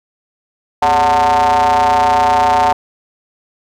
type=ring-modulated tone; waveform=square; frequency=80.1 Hz; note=E2; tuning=49 cents flat; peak=-7 dBFS; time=0.82-2.73 s; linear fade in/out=5 ms; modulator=816 Hz; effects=low-pass 7000 Hz 12 dB/octave + 8-bit